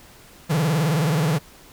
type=tone with vibrato; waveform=45% pulse; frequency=155.56 Hz; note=D#3; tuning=in tune; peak=-18 dBFS; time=0.49-1.39 s; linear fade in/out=20 ms; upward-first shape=sine; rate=19 Hz; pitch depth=190 cents each way; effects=pink hiss -48 dBFS RMS until 1.72 s